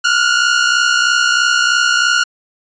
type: tone pair together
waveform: sawtooth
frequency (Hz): 1396.9 / 1460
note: F6 / F#6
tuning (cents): 0 / -24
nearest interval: minor second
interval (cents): 76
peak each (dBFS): -10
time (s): 0.04-2.24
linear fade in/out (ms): 10
effects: resampled to 16000 Hz